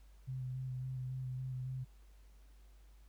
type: tone with vibrato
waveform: sine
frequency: 129 Hz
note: C3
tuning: 24 cents flat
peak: -38 dBFS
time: 0.27-1.85 s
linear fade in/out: 20 ms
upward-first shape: square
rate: 3.6 Hz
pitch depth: 17 cents each way
effects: added 50 Hz sine -57 dBFS peak until 3.08 s + pink hiss -72 dBFS RMS until 3.08 s